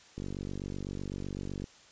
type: click train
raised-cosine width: 3 ms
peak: -25 dBFS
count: 71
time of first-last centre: 0.18-1.641 s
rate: 47.9 Hz
effects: white hiss -57 dBFS RMS until 1.91 s + resampled to 16000 Hz